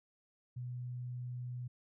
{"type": "tone", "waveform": "sine", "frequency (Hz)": 123.7, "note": "B2", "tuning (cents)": 3, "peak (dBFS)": -39, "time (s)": [0.56, 1.68], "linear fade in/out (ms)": 10, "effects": []}